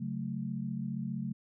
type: chord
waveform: sine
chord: F# minor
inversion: second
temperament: equal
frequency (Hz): 138.59 / 185 / 220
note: C#3 / F#3 / A3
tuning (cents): 0 / 0 / 0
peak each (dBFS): -38 / -38 / -37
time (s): 0-1.33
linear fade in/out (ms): 10
effects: none